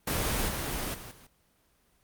pink noise with level steps, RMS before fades -29 / -33 / -43 / -53 dBFS, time 0.07-1.27 s, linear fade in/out 5 ms, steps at 0.48 / 0.94 / 1.11 s, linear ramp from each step 5 ms, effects pink hiss -68 dBFS RMS until 2.03 s + Opus 24 kbps

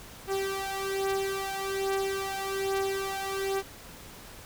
sawtooth beating tone pair, 388.9 / 390.1 Hz, G4 / G4, -14 / -8 cents, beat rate 1.2 Hz, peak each -27 / -29 dBFS, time 0.27-3.63 s, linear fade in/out 50 ms, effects pink hiss -47 dBFS RMS until 4.45 s

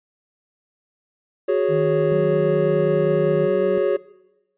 triangle chord, F# suspended second, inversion none, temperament equal, 370 / 415.3 / 554.4 Hz, F#4 / G#4 / C#5, 0 / 0 / 0 cents, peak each -19 dBFS, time 1.48-3.97 s, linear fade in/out 10 ms
triangle tone, 157.3 Hz, D#3, 19 cents sharp, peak -21 dBFS, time 1.68-3.49 s, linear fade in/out 50 ms
triangle tone with pitch glide, 186.9 to 187.98 Hz, F#3 to F#3, +18 to +28 cents, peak -24 dBFS, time 2.12-3.78 s, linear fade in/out 0 ms, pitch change +10 cents, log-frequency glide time 3.29-3.55 s
effects noise-tail reverb RT60 1.0 s tail -20 dB re dry + resampled to 8000 Hz

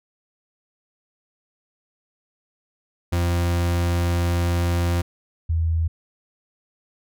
40% pulse / sine tone pair in turn, 86.6 / 81.75 Hz, F2 / E2, -14 / -14 cents, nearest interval minor second, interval 100 cents, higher first, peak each -18 dBFS, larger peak neither, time 3.12-5.02 / 5.49-5.88 s, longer first, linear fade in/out 10 ms, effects none

